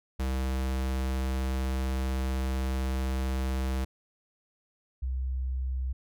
square / sine tone pair in turn, 65.41 / 64.47 Hz, C2 / C2, 0 / -25 cents, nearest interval unison, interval 25 cents, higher first, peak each -28 dBFS, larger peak neither, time 0.19-3.85 / 5.02-5.93 s, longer first, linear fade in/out 10 ms, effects none

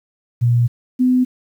sine tone pair in turn, 119.6 / 252.8 Hz, A#2 / B3, +45 / +41 cents, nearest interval octave + minor second, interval 1296 cents, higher second, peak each -11 dBFS, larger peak neither, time 0.41-0.68 / 0.99-1.25 s, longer first, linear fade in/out 20 ms, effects 8-bit

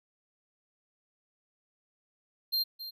square tone with echo, 4186 Hz, C8, in tune, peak -27 dBFS, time 2.52-2.64 s, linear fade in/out 20 ms, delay 270 ms, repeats 1, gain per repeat -12 dB, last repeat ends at 2.91 s, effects none

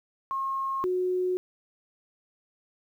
sine tone pair in turn, 1078 / 365.6 Hz, C#6 / F#4, -49 / -21 cents, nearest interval octave + perfect fifth, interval 1872 cents, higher first, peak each -27 / -24 dBFS, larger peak second, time 0.31-0.84 / 0.84-1.37 s, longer neither, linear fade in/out 0 ms, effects 10-bit

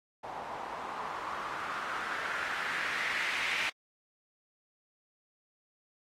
blue noise with low-pass filter sweep, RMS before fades -36 dBFS, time 0.23-3.7 s, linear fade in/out 10 ms, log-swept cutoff 810 to 2300 Hz, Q 3.1, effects AAC 48 kbps

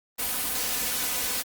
white noise with comb filter, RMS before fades -28 dBFS, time 0.18-1.43 s, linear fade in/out 20 ms, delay 4 ms, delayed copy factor +0.7, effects Opus 32 kbps

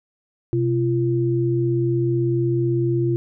sine tone pair together, 127 / 343 Hz, B2 / F4, +49 / -31 cents, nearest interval octave + perfect fourth, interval 1720 cents, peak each -20 dBFS, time 0.53-3.16 s, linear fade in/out 0 ms, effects none

